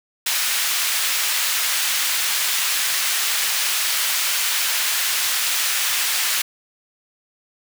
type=high-pass noise; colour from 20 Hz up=pink; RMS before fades=-21 dBFS; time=0.26-6.42 s; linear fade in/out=5 ms; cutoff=1900 Hz; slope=12 dB/octave; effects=none